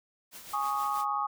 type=noise with tremolo; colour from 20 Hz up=white; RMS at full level=-44 dBFS; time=0.31-1.06 s; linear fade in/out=50 ms; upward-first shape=sine; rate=6.3 Hz; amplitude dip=50%
type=chord; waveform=sine; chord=Ab suspended fourth; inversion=none; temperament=equal; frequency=830.6 / 1108.7 / 1244.5 Hz; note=Ab5 / Db6 / Eb6; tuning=0 / 0 / 0 cents; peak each=-32 dBFS; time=0.53-1.27 s; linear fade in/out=10 ms
effects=none